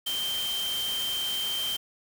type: tone in noise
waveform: sine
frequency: 3136 Hz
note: G7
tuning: in tune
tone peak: -28 dBFS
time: 0.06-1.77 s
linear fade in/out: 10 ms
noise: white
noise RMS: -36 dBFS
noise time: 0.06-1.77 s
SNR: +5 dB
effects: none